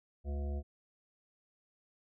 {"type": "harmonic tone", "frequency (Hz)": 71.3, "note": "C#2", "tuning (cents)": 49, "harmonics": [1, 3, 5, 7, 9, 10], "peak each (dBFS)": [-34, -47, -49, -52, -52, -56], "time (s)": [0.24, 0.63], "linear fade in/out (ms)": 50, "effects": []}